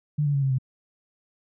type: tone with pitch steps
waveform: sine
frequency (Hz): 148.7 / 143.88 / 139.22 / 134.71 / 130.35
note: D3 / D3 / C#3 / C#3 / C3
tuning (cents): +22 / -35 / +8 / -49 / -6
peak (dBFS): -20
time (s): 0.18-0.585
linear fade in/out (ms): 10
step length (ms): 81
effects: none

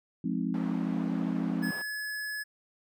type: chord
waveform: sine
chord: F minor seventh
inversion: none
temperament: just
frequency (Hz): 174.61 / 209.5 / 261.9 / 314.3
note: F3 / Ab3 / C4 / Eb4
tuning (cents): 0 / +15 / +2 / +18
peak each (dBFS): -33 / -33 / -32 / -38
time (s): 0.24-1.71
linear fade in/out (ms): 5
type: band-pass noise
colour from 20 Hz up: white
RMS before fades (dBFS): -45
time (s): 0.54-1.82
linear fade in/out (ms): 2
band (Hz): 190 to 940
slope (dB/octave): 12
type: tone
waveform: square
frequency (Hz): 1702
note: G#6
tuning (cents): +42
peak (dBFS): -34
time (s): 1.62-2.44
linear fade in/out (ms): 20
effects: none

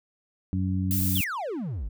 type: harmonic tone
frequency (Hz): 93.4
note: F#2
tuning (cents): +17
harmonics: 1 / 2 / 3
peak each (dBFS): -26 / -28 / -33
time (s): 0.53-1.21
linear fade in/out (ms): 0
type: noise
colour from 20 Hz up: violet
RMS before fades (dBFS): -29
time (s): 0.91-1.24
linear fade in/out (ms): 0
type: exponential sweep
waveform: triangle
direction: down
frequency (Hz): 3723 to 43.49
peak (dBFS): -27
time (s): 1.15-1.89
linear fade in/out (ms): 10
effects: none

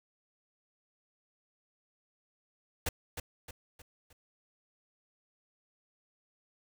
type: noise with echo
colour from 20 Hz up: pink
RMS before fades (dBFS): -32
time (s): 2.86-2.89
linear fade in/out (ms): 5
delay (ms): 310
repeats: 4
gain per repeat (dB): -7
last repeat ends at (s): 4.13
effects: none

